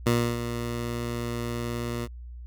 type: tone with ADSR envelope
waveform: 15% pulse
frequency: 118.8 Hz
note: A#2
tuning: 33 cents sharp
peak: -13 dBFS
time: 0.06-2.08 s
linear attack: 8 ms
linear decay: 300 ms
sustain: -10 dB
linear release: 44 ms
effects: added 60 Hz sine -38 dBFS peak until 2.46 s